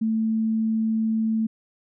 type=tone; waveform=sine; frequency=221.6 Hz; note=A3; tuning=13 cents sharp; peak=-20 dBFS; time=0.01-1.47 s; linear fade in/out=10 ms; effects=none